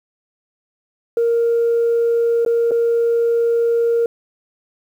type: tone with dropouts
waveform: sine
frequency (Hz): 466.2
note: A#4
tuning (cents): 0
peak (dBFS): -12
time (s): 1.17-4.06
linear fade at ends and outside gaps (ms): 2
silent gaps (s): 2.45-2.462 / 2.71-2.716
effects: tanh soft clip ceiling -10 dBFS + 8-bit